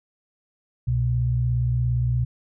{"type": "tone pair together", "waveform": "sine", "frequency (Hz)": [64.5, 121.76], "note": ["C2", "B2"], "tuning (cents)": [-24, -24], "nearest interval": "major seventh", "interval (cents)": 1100, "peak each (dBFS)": [-26, -20], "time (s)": [0.87, 2.25], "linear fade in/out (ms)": 10, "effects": []}